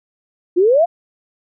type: exponential sweep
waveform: sine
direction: up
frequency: 336.5 to 720 Hz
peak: -9 dBFS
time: 0.56-0.86 s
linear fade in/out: 20 ms
effects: none